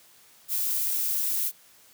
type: noise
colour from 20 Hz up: violet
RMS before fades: -27 dBFS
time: 0.48-1.52 s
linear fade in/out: 50 ms
effects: white hiss -56 dBFS RMS until 1.93 s + high-pass 80 Hz 12 dB/octave